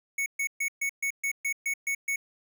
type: tone bursts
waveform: square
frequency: 2217 Hz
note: C#7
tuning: in tune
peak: -27 dBFS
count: 10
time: 0.18-2.16 s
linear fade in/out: 5 ms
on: 81 ms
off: 130 ms
effects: none